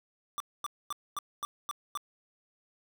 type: tone bursts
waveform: square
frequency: 1174.7 Hz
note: D6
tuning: in tune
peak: -33 dBFS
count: 7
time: 0.38-1.974 s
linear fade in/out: 0 ms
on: 22 ms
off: 240 ms
effects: none